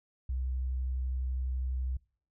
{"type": "tone with vibrato", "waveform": "sine", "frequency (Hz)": 64, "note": "C2", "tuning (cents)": -38, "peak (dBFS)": -30, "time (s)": [0.29, 1.97], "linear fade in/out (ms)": 5, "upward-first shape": "triangle", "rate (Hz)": 12, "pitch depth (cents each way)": 14, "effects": ["noise-tail reverb RT60 0.5 s tail -25 dB re dry"]}